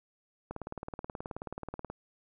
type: click train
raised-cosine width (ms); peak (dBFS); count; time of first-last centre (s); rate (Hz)
1; -24; 27; 0.51-1.9; 18.7
effects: none

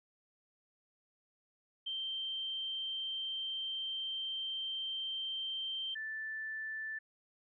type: tone pair in turn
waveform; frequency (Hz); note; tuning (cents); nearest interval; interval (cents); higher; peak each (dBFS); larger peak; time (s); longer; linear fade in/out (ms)
sine; 3136 / 1760; G7 / A6; 0 / 0; minor seventh; 1000; first; -36 / -38; first; 1.86-5.95 / 5.95-6.99; first; 10
effects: none

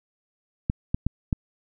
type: clicks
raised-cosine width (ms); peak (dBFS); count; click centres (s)
5; -10; 4; 0.699 / 0.945 / 1.066 / 1.328
effects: none

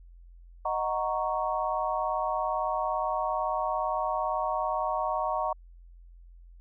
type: chord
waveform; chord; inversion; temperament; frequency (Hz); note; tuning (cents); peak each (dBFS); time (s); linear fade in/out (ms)
sine; D# minor seventh; none; equal; 622.3 / 740 / 932.3 / 1108.7; D#5 / F#5 / A#5 / C#6; 0 / 0 / 0 / 0; -32; 0.65-5.53; 5
effects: added 43 Hz sine -48 dBFS peak until 6.6 s

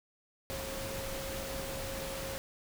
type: tone in noise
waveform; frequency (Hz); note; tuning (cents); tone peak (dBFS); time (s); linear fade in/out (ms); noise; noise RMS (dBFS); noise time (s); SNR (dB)
sine; 540; C#5; -45; -41; 0.5-2.38; 0; pink; -40; 0.5-2.38; -4
effects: none

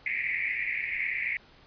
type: band-pass noise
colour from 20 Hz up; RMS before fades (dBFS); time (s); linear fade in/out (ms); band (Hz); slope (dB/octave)
white; -31; 0.06-1.37; 2; 1900 to 2400; 96
effects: pink hiss -56 dBFS RMS until 1.66 s + resampled to 11025 Hz

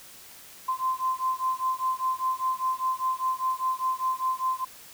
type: beating tone pair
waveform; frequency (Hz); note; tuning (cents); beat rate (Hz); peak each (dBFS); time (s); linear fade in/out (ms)
sine; 1034 / 1039; C6 / C6; -21 / -12; 5; -28; 0.68-4.65; 10
effects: white hiss -48 dBFS RMS until 4.93 s

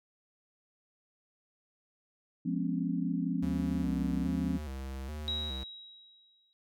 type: chord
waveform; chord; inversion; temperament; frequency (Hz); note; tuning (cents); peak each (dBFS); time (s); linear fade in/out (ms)
sine; C# dominant seventh; first; equal with one note detuned; 174.61 / 207.7 / 252.9 / 277.2; E#3 / G#3 / B3 / C#4; 0 / 0 / +41 / 0; -33 / -37 / -35 / -35; 2.45-4.58; 10
type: tone with vibrato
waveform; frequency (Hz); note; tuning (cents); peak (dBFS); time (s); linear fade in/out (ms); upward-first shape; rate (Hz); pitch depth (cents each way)
square; 71; C#2; +42; -38; 3.42-5.64; 10; square; 1.2; 110
type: tone with exponential decay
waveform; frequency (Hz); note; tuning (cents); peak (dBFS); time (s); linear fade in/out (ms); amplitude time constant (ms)
sine; 3840; B7; -49; -30; 5.28-6.53; 0; 270
effects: none

